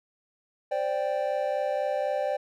triangle chord, C suspended second, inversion none, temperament equal, 523.3 / 587.3 / 784 Hz, C5 / D5 / G5, 0 / 0 / 0 cents, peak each -29 / -26 / -30 dBFS, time 0.71-2.37 s, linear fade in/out 10 ms, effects none

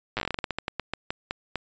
slowing click train, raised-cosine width 0.3 ms, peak -12 dBFS, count 20, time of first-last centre 0.17-1.557 s, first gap 8 ms, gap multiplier 1.21, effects resampled to 16000 Hz

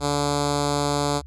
5% pulse tone with notch filter, 144.4 Hz, D3, 29 cents flat, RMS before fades -23 dBFS, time 0-1.22 s, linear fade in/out 50 ms, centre 1800 Hz, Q 0.8, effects added 70 Hz sine -38 dBFS peak until 1.26 s + resampled to 22050 Hz

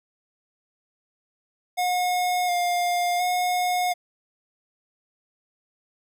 square tone with vibrato, 714 Hz, F5, 38 cents sharp, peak -22 dBFS, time 1.77-3.94 s, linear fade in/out 20 ms, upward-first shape square, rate 0.7 Hz, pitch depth 19 cents each way, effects none

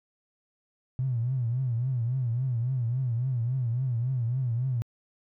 triangle tone with vibrato, 123.47 Hz, B2, in tune, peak -21 dBFS, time 0.99-4.82 s, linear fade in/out 0 ms, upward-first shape triangle, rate 3.6 Hz, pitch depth 160 cents each way, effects tanh soft clip ceiling -23 dBFS

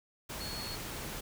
sine tone in noise, 4348 Hz, C#8, 34 cents flat, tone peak -41 dBFS, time 0.4-0.76 s, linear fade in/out 10 ms, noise pink, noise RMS -41 dBFS, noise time 0.29-1.21 s, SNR -3 dB, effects none

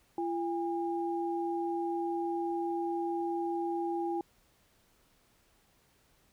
sine tone pair together, 340.6 / 810 Hz, F4 / G#5, -43 / -43 cents, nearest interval octave + minor third, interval 1500 cents, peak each -32 / -35 dBFS, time 0.18-4.21 s, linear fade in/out 2 ms, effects pink hiss -68 dBFS RMS until 6.32 s

